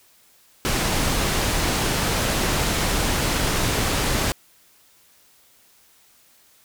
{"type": "low-pass noise", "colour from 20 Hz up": "pink", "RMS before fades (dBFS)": -22, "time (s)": [0.65, 4.32], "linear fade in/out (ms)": 0, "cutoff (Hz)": 11000, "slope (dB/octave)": 12, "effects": ["white hiss -56 dBFS RMS until 6.64 s"]}